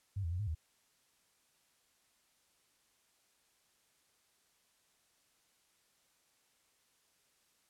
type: tone with pitch steps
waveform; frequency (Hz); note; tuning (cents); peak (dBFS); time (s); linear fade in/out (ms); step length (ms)
sine; 98.7 / 83 / 89.1 / 105.1 / 79.1; G2 / E2 / F2 / G#2 / D#2; +12 / +12 / +35 / +21 / +29; -34; 0.16-0.55; 10; 78
effects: white hiss -73 dBFS RMS until 7.69 s + low-pass 11000 Hz 12 dB/octave